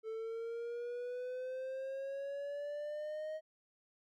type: exponential sweep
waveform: triangle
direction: up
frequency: 440 to 629 Hz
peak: -37 dBFS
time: 0.03-3.41 s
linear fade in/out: 50 ms
effects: none